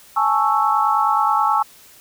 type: chord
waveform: sine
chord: A major seventh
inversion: third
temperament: equal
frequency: 830.6 / 880 / 1108.7 / 1318.5 Hz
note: G#5 / A5 / C#6 / E6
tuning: 0 / 0 / 0 / 0 cents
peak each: -20 dBFS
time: 0.16-1.63 s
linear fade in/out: 10 ms
effects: white hiss -47 dBFS RMS until 2 s